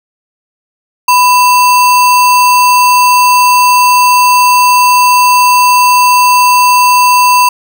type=tone with sample-and-hold; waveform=sine; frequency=993 Hz; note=B5; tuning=9 cents sharp; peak=-3 dBFS; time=1.08-7.49 s; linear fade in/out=5 ms; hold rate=3675 Hz; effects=none